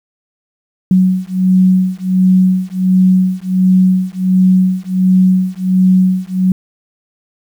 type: beating tone pair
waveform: sine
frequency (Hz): 185 / 186.4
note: F#3 / F#3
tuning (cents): 0 / +13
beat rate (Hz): 1.4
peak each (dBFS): -11 / -11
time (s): 0.91-6.52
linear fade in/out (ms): 2
effects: 7-bit